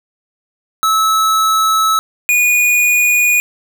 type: tone pair in turn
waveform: square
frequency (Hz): 1300 / 2454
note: E6 / D#7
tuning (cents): -24 / -25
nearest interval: major seventh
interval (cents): 1099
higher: second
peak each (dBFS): -11 / -10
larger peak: second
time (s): 0.83-1.99 / 2.29-3.4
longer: first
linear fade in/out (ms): 0
effects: none